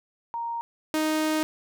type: tone pair in turn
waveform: sine / sawtooth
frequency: 932.3 / 311.1 Hz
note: A#5 / D#4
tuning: 0 / 0 cents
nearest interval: octave + perfect fifth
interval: 1900 cents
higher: first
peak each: -28 / -19 dBFS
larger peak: second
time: 0.34-0.61 / 0.94-1.43 s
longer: second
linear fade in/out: 0 ms
effects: none